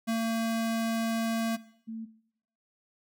square / sine tone pair in turn, 226.7 / 224.4 Hz, A#3 / A3, -48 / +34 cents, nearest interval unison, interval 18 cents, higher first, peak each -27 / -35 dBFS, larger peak first, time 0.07-1.57 / 1.87-2.06 s, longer first, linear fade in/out 20 ms, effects noise-tail reverb RT60 0.7 s tail -18 dB re dry

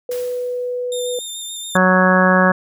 sine tone, 493.9 Hz, B4, in tune, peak -20 dBFS, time 0.09-1.19 s, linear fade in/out 2 ms
white noise with exponential decay, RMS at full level -33 dBFS, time 0.11-0.94 s, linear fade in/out 5 ms, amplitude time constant 180 ms
20% pulse tone with vibrato, 3622 Hz, A7, 49 cents sharp, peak -21 dBFS, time 0.92-1.77 s, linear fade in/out 2 ms, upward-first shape square, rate 7 Hz, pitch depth 17 cents each way
harmonic tone, 185 Hz, F#3, in tune, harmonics 1 / 2 / 3 / 4 / 5 / 6 / 7 / 8 / 9, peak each -15 / -24 / -17 / -23 / -23 / -19 / -23 / -22 / -17 dBFS, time 1.75-2.52 s, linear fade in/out 5 ms
effects none

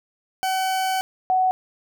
40% pulse / sine tone pair in turn, 757 / 745.7 Hz, F#5 / F#5, +39 / +13 cents, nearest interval unison, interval 26 cents, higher first, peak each -20 / -16 dBFS, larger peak second, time 0.43-1.01 / 1.3-1.51 s, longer first, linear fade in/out 0 ms, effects none

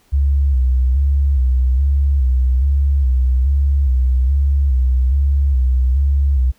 sine tone with vibrato, 66.6 Hz, C2, 31 cents sharp, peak -11 dBFS, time 0.12-6.52 s, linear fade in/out 20 ms, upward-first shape square, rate 1.2 Hz, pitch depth 77 cents each way, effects pink hiss -56 dBFS RMS until 6.58 s

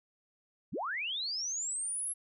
sine linear sweep, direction up, 82.4 to 11175 Hz, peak -33 dBFS, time 0.72-2.14 s, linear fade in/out 20 ms, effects none

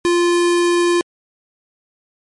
square tone, 347.7 Hz, F4, 8 cents flat, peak -13 dBFS, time 0.05-1.01 s, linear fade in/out 0 ms, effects MP3 48 kbps

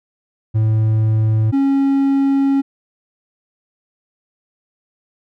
triangle tone pair in turn, 109.5 / 274.6 Hz, A2 / C#4, -8 / -16 cents, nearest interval octave + major third, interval 1592 cents, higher second, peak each -10 dBFS, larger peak neither, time 0.54-1.52 / 1.52-2.62 s, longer second, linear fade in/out 20 ms, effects none

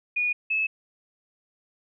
sine tone pair in turn, 2453 / 2599 Hz, D#7 / E7, -25 / -25 cents, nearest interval minor second, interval 100 cents, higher second, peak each -22 dBFS, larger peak neither, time 0.16-0.33 / 0.5-0.67 s, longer neither, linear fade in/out 10 ms, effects none

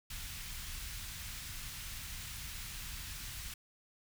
pink band-stop noise, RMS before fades -44 dBFS, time 0.1-3.54 s, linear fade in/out 5 ms, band 110 to 1900 Hz, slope 12 dB/octave, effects none

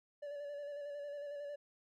triangle tone with vibrato, 577 Hz, D5, 31 cents flat, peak -40 dBFS, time 0.22-1.56 s, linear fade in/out 10 ms, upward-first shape square, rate 11 Hz, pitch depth 24 cents each way, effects none

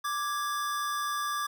square tone pair together, 1174.7 / 1661.3 Hz, D6 / G#6, 0 / 0 cents, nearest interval tritone, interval 600 cents, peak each -31 / -37 dBFS, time 0.04-1.47 s, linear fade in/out 10 ms, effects none

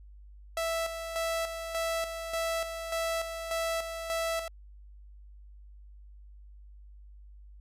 sawtooth tone with tremolo, 659.3 Hz, E5, in tune, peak -25 dBFS, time 0.57-4.48 s, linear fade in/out 2 ms, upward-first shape square, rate 1.7 Hz, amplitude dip 55%, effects added 50 Hz sine -48 dBFS peak until 7.6 s + resampled to 32000 Hz

